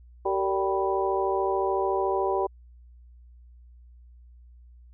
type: tone cluster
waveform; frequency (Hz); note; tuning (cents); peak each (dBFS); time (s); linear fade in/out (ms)
sine; 384.9 / 458.6 / 581 / 778 / 984; G4 / A#4 / D5 / G5 / B5; -32 / -28 / -19 / -13 / -7; -26 / -33 / -31 / -30 / -30; 0.25-2.47; 10
effects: added 60 Hz sine -48 dBFS peak until 4.93 s